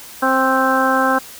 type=harmonic tone with a mistuned harmonic; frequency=263.3 Hz; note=C4; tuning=11 cents sharp; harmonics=1 / 2 / 3 / 4 / 5 / 6; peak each=-20 / -20 / -20 / -20 / -20 / -20 dBFS; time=0.22-1.19 s; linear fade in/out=10 ms; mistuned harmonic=6; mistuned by=-19 cents; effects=white hiss -37 dBFS RMS until 1.39 s